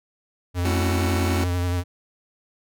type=tone with vibrato; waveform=square; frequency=88.8 Hz; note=F2; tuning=29 cents sharp; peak=-22 dBFS; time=0.54-1.84 s; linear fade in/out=50 ms; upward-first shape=sine; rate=11 Hz; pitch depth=29 cents each way
type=chord; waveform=sawtooth; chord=F# minor seventh; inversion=first; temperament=just; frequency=222 / 277.5 / 333 / 370 Hz; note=A3 / C#4 / E4 / F#4; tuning=+16 / +2 / +18 / 0 cents; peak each=-24 / -26 / -26 / -25 dBFS; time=0.65-1.44 s; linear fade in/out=2 ms
effects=none